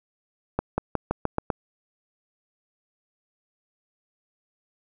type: accelerating click train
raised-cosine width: 1 ms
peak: -9 dBFS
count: 7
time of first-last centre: 0.59-1.502 s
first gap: 190 ms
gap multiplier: 0.91
effects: none